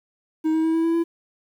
triangle tone with pitch steps, 315.4 / 319.2 / 323.1 / 327.1 / 331.1 / 335.1 Hz, D#4 / D#4 / E4 / E4 / E4 / E4, +24 / +44 / -35 / -13 / +8 / +29 cents, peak -16 dBFS, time 0.44-1.04 s, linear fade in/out 20 ms, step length 100 ms, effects 9-bit

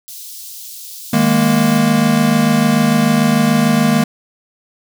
white high-pass noise, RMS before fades -32 dBFS, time 0.08-1.78 s, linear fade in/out 0 ms, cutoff 3700 Hz, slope 24 dB/octave
square chord, D# suspended fourth, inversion none, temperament equal with one note detuned, 155.56 / 206.3 / 233.1 Hz, D#3 / G#3 / A#3, 0 / -11 / 0 cents, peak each -18 / -16 / -14 dBFS, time 1.13-4.04 s, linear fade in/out 5 ms
effects none

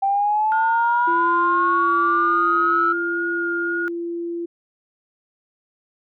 sine linear sweep, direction up, 780 to 1329 Hz, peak -16 dBFS, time 0.02-2.93 s, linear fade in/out 10 ms
sine tone with vibrato, 1425 Hz, F6, 34 cents sharp, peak -22 dBFS, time 0.52-3.88 s, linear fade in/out 0 ms, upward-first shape sine, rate 1.9 Hz, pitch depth 15 cents each way
sine tone, 341.2 Hz, F4, 40 cents flat, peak -24 dBFS, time 1.07-4.46 s, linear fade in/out 10 ms
effects tanh soft clip ceiling -6 dBFS

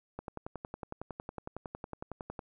click train, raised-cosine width 1 ms, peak -25 dBFS, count 25, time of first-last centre 0.19-2.392 s, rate 10.9 Hz, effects none

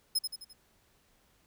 sawtooth tone with echo, 5130 Hz, E8, 48 cents flat, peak -23 dBFS, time 0.15-0.19 s, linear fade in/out 10 ms, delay 86 ms, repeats 4, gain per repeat -6 dB, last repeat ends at 0.534 s, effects pink hiss -68 dBFS RMS until 1.46 s

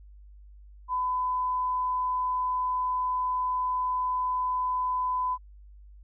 sine tone, 1006 Hz, B5, 32 cents sharp, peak -25 dBFS, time 0.88-5.38 s, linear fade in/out 50 ms, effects added 50 Hz sine -47 dBFS peak until 6.03 s

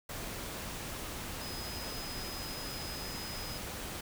sine tone in noise, 5040 Hz, D#8, 21 cents sharp, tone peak -44 dBFS, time 1.41-3.58 s, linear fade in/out 5 ms, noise pink, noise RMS -41 dBFS, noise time 0.09-4.01 s, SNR -6 dB, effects none

